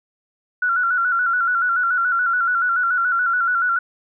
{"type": "tone with vibrato", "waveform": "sine", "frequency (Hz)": 1423, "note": "F6", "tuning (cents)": 32, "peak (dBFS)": -16, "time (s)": [0.62, 3.79], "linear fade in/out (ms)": 5, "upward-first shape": "square", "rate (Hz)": 7, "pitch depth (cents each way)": 62, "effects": []}